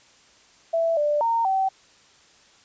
sine tone with pitch steps, 662 / 591 / 920 / 768 Hz, E5 / D5 / A#5 / G5, +7 / +11 / -23 / -36 cents, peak -19 dBFS, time 0.73-1.69 s, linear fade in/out 10 ms, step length 240 ms, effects white hiss -55 dBFS RMS until 2.64 s + resampled to 16000 Hz

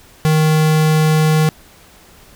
square tone, 155.9 Hz, D#3, 4 cents sharp, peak -11 dBFS, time 0.25-1.49 s, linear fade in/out 0 ms, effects pink hiss -45 dBFS RMS until 2.35 s

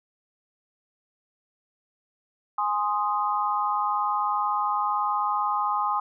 sine chord, Ab major, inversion none, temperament equal, 830.6 / 1046.5 / 1244.5 Hz, Ab5 / C6 / Eb6, 0 / 0 / 0 cents, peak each -27 dBFS, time 2.58-6 s, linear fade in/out 5 ms, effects none

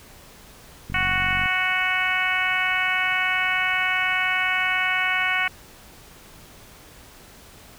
click train, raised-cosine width 5 ms, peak -21 dBFS, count 27, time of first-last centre 0.9-1.458 s, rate 46.6 Hz
harmonic tone, 370 Hz, F#4, in tune, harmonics 2 / 3 / 4 / 5 / 6 / 7 / 8, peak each -31 / -30 / -26 / -28 / -24 / -29 / -32 dBFS, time 0.94-5.48 s, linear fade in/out 5 ms
effects pink hiss -47 dBFS RMS until 7.78 s

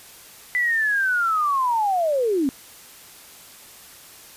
sine linear sweep, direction down, 2000 to 253 Hz, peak -18 dBFS, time 0.55-2.49 s, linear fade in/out 0 ms, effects white hiss -45 dBFS RMS until 4.36 s + resampled to 32000 Hz

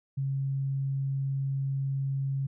sine tone, 136.4 Hz, C#3, 28 cents flat, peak -27 dBFS, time 0.17-2.47 s, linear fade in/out 10 ms, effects none

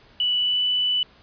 sine tone with pitch glide, 2960 to 2981 Hz, F#7 to F#7, 0 to +12 cents, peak -19 dBFS, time 0.2-1.03 s, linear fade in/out 2 ms, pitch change +12 cents, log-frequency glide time 0.37-0.62 s, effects pink hiss -53 dBFS RMS until 1.22 s + resampled to 11025 Hz

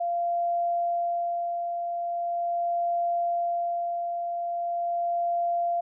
sine tone with tremolo, 691 Hz, F5, 19 cents flat, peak -23 dBFS, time 0-5.81 s, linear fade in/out 10 ms, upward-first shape sine, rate 0.41 Hz, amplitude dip 40%, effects none

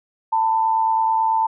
sine tone pair together, 890.9 / 1000 Hz, A5 / B5, +21 / +21 cents, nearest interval major second, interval 200 cents, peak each -16 / -25 dBFS, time 0.32-1.47 s, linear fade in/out 10 ms, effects none

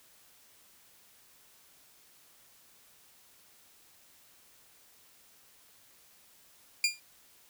20% pulse tone with exponential decay, 2400 Hz, D7, 37 cents sharp, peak -16 dBFS, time 6.84-7 s, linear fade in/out 2 ms, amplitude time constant 34 ms, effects white hiss -61 dBFS RMS until 7.49 s

